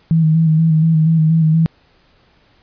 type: tone with vibrato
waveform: sine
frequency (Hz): 160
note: D#3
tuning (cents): +49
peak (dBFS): -9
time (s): 0.11-1.66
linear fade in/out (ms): 0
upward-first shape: square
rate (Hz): 4.2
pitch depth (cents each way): 31
effects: pink hiss -54 dBFS RMS until 2.62 s + resampled to 11025 Hz